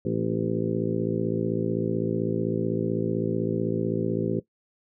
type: harmonic tone with a mistuned harmonic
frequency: 55.8 Hz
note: A1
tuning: 25 cents sharp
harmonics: 2 / 3 / 4 / 5 / 6 / 7 / 8 / 9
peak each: -33 / -30 / -31 / -35 / -31 / -30 / -35 / -34 dBFS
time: 0.05-4.4 s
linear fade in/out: 5 ms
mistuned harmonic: 5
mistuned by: -55 cents
effects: noise-tail reverb RT60 0.1 s tail -17 dB re dry